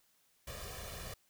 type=noise with comb filter; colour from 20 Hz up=pink; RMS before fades=-45 dBFS; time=0.47-1.14 s; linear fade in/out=5 ms; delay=1.7 ms; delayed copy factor=+0.75; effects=white hiss -72 dBFS RMS until 1.29 s

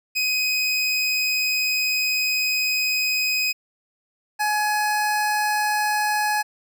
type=tone pair in turn; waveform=25% pulse; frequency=2512 / 842.9 Hz; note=D#7 / G#5; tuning=+16 / +25 cents; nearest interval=octave + perfect fifth; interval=1891 cents; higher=first; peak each=-16 dBFS; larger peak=neither; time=0.15-3.53 / 4.39-6.43 s; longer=first; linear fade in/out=20 ms; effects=none

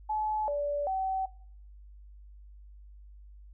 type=tone with pitch steps; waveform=sine; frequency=858 / 579 / 763 Hz; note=A5 / D5 / G5; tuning=-44 / -25 / -47 cents; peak=-28 dBFS; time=0.09-1.26 s; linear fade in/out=10 ms; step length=390 ms; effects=noise-tail reverb RT60 0.5 s tail -19 dB re dry + added 50 Hz sine -48 dBFS peak until 3.53 s

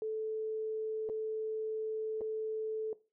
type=tone with dropouts; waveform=sine; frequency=437.1 Hz; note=A4; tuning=11 cents flat; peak=-33 dBFS; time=0.02-2.93 s; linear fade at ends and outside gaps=1 ms; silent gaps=1.09-1.097 / 2.209-2.215 s; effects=noise-tail reverb RT60 0.3 s tail -18 dB re dry

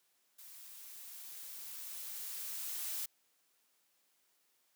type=noise with level ramp; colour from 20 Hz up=blue; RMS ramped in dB=-54 to -39 dBFS; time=0.38-3.06 s; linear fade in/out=10 ms; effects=white hiss -75 dBFS RMS until 4.75 s + high-pass 200 Hz 12 dB/octave

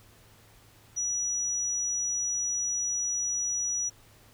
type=tone; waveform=sine; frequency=5850 Hz; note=F#8; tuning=21 cents flat; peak=-27 dBFS; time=0.96-3.9 s; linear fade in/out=20 ms; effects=added 106 Hz sine -60 dBFS peak until 4.33 s + pink hiss -58 dBFS RMS until 4.33 s

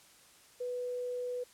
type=tone; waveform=sine; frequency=493.9 Hz; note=B4; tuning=in tune; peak=-34 dBFS; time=0.6-1.44 s; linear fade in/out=10 ms; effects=white hiss -60 dBFS RMS until 1.53 s + low-pass 11000 Hz 12 dB/octave

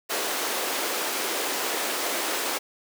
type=high-pass noise; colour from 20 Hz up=pink; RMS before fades=-28 dBFS; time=0.09-2.59 s; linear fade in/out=20 ms; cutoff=330 Hz; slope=24 dB/octave; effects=none

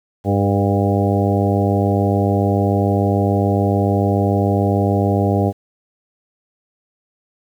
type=harmonic tone with a mistuned harmonic; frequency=100 Hz; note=G2; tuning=35 cents sharp; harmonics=1 / 2 / 3 / 4 / 5 / 6 / 7 / 8; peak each=-17 / -20 / -22 / -23 / -24 / -25 / -25 / -26 dBFS; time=0.24-5.53 s; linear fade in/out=50 ms; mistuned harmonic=5; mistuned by=-24 cents; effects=8-bit

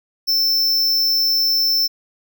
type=tone; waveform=square; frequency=5330 Hz; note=E8; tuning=18 cents sharp; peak=-15 dBFS; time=0.27-1.88 s; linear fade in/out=20 ms; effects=none

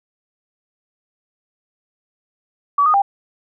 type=tone with pitch steps; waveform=sine; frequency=1143 / 1235 / 797 Hz; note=D6 / D#6 / G5; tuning=-47 / -13 / +28 cents; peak=-11 dBFS; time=2.78-3.02 s; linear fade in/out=5 ms; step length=80 ms; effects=none

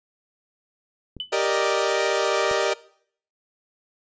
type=clicks; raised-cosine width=3 ms; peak=-25 dBFS; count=2; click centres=1.167 / 2.513 s
type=tone with exponential decay; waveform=sine; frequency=3000 Hz; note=F#7; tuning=23 cents sharp; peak=-23 dBFS; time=1.2-1.33 s; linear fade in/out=1 ms; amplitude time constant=27 ms
type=chord; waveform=sawtooth; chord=Eb major seventh; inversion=first; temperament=equal; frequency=392 / 466.2 / 587.3 / 622.3 Hz; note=G4 / Bb4 / D5 / Eb5; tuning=0 / 0 / 0 / 0 cents; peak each=-22 dBFS; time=1.32-2.74 s; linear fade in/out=10 ms
effects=noise-tail reverb RT60 0.6 s tail -20 dB re dry + resampled to 16000 Hz

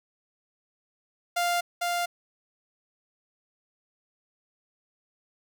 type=tone with echo; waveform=sawtooth; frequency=698.5 Hz; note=F5; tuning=in tune; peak=-20 dBFS; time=1.36-1.61 s; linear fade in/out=10 ms; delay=450 ms; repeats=1; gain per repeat=-2 dB; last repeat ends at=2.06 s; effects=none

